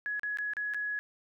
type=tone with dropouts; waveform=sine; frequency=1682 Hz; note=G#6; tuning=22 cents sharp; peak=-31 dBFS; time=0.06-0.99 s; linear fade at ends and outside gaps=0 ms; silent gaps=0.195-0.233 / 0.372-0.386 / 0.535-0.568 / 0.737-0.745 s; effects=none